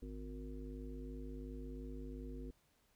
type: harmonic tone with a mistuned harmonic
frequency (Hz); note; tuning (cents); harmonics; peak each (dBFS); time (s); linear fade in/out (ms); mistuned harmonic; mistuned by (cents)
51.4; G#1; -17; 1 / 3 / 5 / 7 / 9; -46 / -56 / -50 / -55 / -56; 0.02-2.51; 5; 1; +49
effects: pink hiss -75 dBFS RMS until 2.95 s